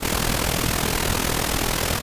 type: noise with amplitude modulation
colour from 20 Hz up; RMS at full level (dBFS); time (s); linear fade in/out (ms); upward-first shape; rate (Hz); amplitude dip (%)
pink; -19; 0-2.02; 50; sine; 41; 75
effects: resampled to 32000 Hz